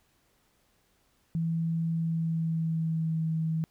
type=tone with pitch glide; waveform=sine; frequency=164.6 to 160.56 Hz; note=E3 to E3; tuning=-2 to -45 cents; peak=-26 dBFS; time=1.35-3.64 s; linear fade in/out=0 ms; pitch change=-43 cents; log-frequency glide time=1.91-3.27 s; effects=pink hiss -69 dBFS RMS until 3.7 s